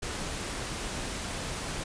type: noise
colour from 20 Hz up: pink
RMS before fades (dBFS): -35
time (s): 0.02-1.84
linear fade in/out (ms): 10
effects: resampled to 22050 Hz